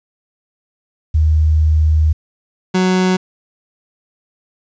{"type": "tone pair in turn", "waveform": ["sine", "30% pulse"], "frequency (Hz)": [77.78, 184.99], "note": ["D#2", "F#3"], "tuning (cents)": [0, 0], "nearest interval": "octave + minor third", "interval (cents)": 1500, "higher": "second", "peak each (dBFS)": -9, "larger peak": "neither", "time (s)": [[1.14, 2.13], [2.74, 3.17]], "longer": "first", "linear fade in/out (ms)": 10, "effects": ["resampled to 16000 Hz", "8-bit"]}